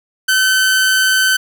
sawtooth tone with amplitude modulation, 1528 Hz, G6, 45 cents flat, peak -6 dBFS, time 0.28-1.37 s, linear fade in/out 10 ms, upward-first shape sine, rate 193 Hz, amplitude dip 25%, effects none

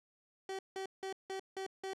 30% pulse tone bursts, 383.7 Hz, G4, 37 cents flat, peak -36 dBFS, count 6, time 0.49-1.934 s, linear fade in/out 2 ms, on 99 ms, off 170 ms, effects low-pass 8000 Hz 12 dB/octave

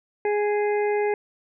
harmonic tone, 415.3 Hz, G#4, in tune, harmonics 1 / 2 / 4 / 5 / 6, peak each -21 / -28 / -37 / -34 / -41 dBFS, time 0.25-1.14 s, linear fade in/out 2 ms, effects none

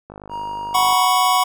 click train, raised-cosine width 1 ms, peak -22 dBFS, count 43, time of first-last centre 0.1-0.927 s, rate 50.8 Hz
triangle tone, 946 Hz, A#5, 25 cents sharp, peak -23 dBFS, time 0.29-1.1 s, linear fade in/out 50 ms
square chord, F# suspended fourth, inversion none, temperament equal, 740 / 987.8 / 1108.7 Hz, F#5 / B5 / C#6, 0 / 0 / 0 cents, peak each -19 dBFS, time 0.74-1.44 s, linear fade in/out 10 ms
effects none

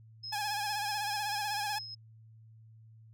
sine tone with tremolo, 5140 Hz, E8, 45 cents flat, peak -38 dBFS, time 0.23-1.95 s, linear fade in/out 10 ms, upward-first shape triangle, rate 4.7 Hz, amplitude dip 45%
sawtooth tone with vibrato, 830.6 Hz, G#5, in tune, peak -29 dBFS, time 0.32-1.79 s, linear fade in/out 10 ms, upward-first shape sine, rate 16 Hz, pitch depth 57 cents each way
effects added 111 Hz sine -53 dBFS peak until 3.13 s

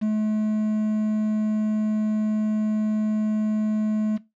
triangle tone with quantisation, 214.6 Hz, A3, 43 cents flat, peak -18 dBFS, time 0.01-4.18 s, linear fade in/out 20 ms, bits 7, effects noise-tail reverb RT60 0.2 s tail -17 dB re dry + low-pass 3000 Hz 12 dB/octave

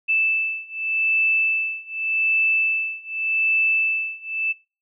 sine beating tone pair, 2637 / 2637.85 Hz, E7 / E7, 0 / +1 cents, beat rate 0.85 Hz, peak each -23 / -22 dBFS, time 0.08-4.53 s, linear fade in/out 20 ms, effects noise-tail reverb RT60 0.3 s tail -20 dB re dry

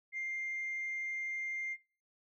sine tone, 2104 Hz, C7, 9 cents sharp, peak -35 dBFS, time 0.12-1.77 s, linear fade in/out 50 ms, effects noise-tail reverb RT60 0.4 s tail -19 dB re dry + tanh soft clip ceiling -32 dBFS

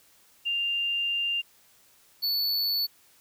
sine / square tone pair in turn, 2794 / 4451 Hz, F7 / C#8, 0 / +6 cents, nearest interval minor sixth, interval 806 cents, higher second, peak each -25 dBFS, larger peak neither, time 0.45-1.42 / 2.22-2.87 s, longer first, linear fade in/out 20 ms, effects white hiss -60 dBFS RMS until 3.2 s

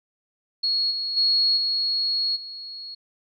sine tone with level steps, 4324 Hz, C#8, 44 cents flat, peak -20 / -25 / -17 / -21 / -34 dBFS, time 0.63-2.95 s, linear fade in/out 10 ms, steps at 0.9 / 1.16 / 1.56 / 2.35 s, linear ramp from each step 20 ms, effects none

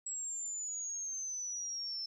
sine exponential sweep, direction down, 7750 to 5300 Hz, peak -37 dBFS, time 0.06-2.06 s, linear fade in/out 5 ms, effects 12-bit

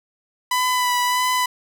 sawtooth tone with vibrato, 995 Hz, B5, 13 cents sharp, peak -14 dBFS, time 0.51-1.46 s, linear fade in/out 5 ms, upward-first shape sine, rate 1.6 Hz, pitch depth 20 cents each way, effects none

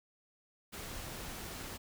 pink noise, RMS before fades -44 dBFS, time 0.72-1.78 s, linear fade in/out 20 ms, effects none

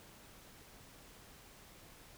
silence, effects pink hiss -58 dBFS RMS until 2.17 s

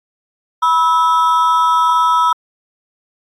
triangle ring-modulated tone, 1142 Hz, D6, 49 cents flat, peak -5 dBFS, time 0.62-2.33 s, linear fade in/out 10 ms, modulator 161 Hz, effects AAC 48 kbps

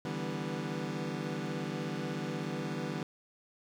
25% pulse chord, E minor seventh, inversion third, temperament equal with one note detuned, 146.83 / 163.3 / 196 / 246.9 Hz, D3 / E3 / G3 / B3, 0 / -16 / 0 / 0 cents, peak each -36 / -36 / -36 / -37 dBFS, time 0.05-3.03 s, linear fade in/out 2 ms, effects low-pass 6000 Hz 12 dB/octave + 10-bit

